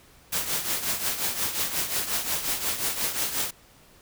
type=noise with tremolo; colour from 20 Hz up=white; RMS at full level=-25 dBFS; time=0.32-3.51 s; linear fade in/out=10 ms; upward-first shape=triangle; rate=5.6 Hz; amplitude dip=70%; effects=pink hiss -55 dBFS RMS until 4.01 s